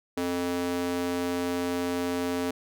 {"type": "tone with high-pass filter", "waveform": "square", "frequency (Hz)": 88, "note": "F2", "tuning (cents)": 14, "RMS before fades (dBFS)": -29, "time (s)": [0.17, 2.51], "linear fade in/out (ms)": 5, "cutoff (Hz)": 320, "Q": 2.4, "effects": []}